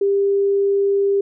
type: tone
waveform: sine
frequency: 397.9 Hz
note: G4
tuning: 26 cents sharp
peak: -14 dBFS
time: 0.01-1.21 s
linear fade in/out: 5 ms
effects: none